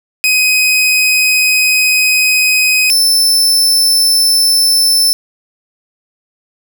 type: tone pair in turn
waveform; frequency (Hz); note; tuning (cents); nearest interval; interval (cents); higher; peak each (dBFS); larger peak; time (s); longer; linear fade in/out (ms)
sawtooth; 2514 / 5293; D#7 / E8; +17 / +6; octave + minor second; 1289; second; -5; neither; 0.24-2.9 / 2.9-5.13; first; 0
effects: none